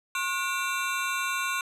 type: ring-modulated tone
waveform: 25% pulse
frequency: 1263 Hz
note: D#6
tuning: 26 cents sharp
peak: -20 dBFS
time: 0.15-1.61 s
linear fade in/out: 2 ms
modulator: 184 Hz
effects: low-pass 12000 Hz 12 dB/octave